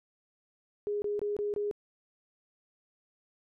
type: tone bursts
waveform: sine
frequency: 413 Hz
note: G#4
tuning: 10 cents flat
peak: -29 dBFS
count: 5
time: 0.87-1.712 s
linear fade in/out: 0 ms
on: 150 ms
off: 23 ms
effects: none